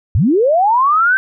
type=linear sweep; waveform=sine; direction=up; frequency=70.9 to 1568 Hz; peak=-9 dBFS; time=0.15-1.17 s; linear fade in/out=0 ms; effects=none